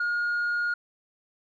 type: tone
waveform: sine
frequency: 1429 Hz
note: F6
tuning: 39 cents sharp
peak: -22 dBFS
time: 0-0.74 s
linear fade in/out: 5 ms
effects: tanh soft clip ceiling -23 dBFS